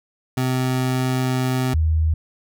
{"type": "tone pair in turn", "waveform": ["25% pulse", "sine"], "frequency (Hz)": [128.7, 79.31], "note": ["C3", "D#2"], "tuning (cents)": [-28, 34], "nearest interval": "minor sixth", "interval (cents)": 838, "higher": "first", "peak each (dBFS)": -15, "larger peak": "neither", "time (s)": [[0.37, 1.74], [1.74, 2.14]], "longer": "first", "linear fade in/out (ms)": 5, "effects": []}